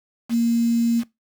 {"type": "tone with quantisation", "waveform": "sine", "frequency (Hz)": 233.1, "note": "A#3", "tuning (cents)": 0, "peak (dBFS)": -16, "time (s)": [0.29, 1.04], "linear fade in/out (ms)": 50, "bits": 6, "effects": ["noise-tail reverb RT60 0.2 s tail -21 dB re dry"]}